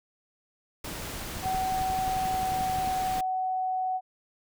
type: noise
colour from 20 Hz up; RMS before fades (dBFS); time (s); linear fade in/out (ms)
pink; -37; 0.84-3.21; 5
type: click train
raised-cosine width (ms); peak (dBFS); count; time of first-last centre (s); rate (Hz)
5; -26; 18; 1.37-2.874; 11.3
type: tone with pitch glide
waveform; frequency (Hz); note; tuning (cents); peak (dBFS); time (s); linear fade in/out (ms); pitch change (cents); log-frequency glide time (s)
sine; 754 to 745.8; F#5 to F#5; +32 to +14; -26; 1.42-4.01; 50; -18; 2-3.89
effects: none